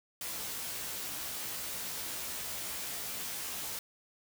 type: noise with comb filter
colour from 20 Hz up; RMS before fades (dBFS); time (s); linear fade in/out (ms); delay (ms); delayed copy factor
white; -39; 0.21-3.79; 2; 16; +0.9
effects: none